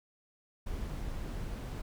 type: noise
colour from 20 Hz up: brown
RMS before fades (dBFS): -38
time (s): 0.66-1.82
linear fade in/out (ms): 10
effects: none